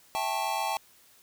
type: chord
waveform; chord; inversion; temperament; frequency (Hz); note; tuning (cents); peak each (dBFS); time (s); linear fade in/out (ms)
square; A dominant seventh; second; just; 660 / 792 / 880 / 1100; E5 / G5 / A5 / C#6; +2 / +18 / 0 / -14; -38 / -33 / -32 / -38; 0.15-0.77; 0
effects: white hiss -59 dBFS RMS until 1.22 s